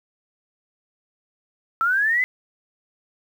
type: linear sweep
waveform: sine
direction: up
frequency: 1313 to 2055 Hz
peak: -17 dBFS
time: 1.81-2.24 s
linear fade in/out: 0 ms
effects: 8-bit